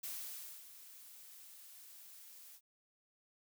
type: noise with ADSR envelope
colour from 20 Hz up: blue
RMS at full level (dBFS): -43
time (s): 0.03-2.61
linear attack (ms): 10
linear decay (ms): 600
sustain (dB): -13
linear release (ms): 65
effects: none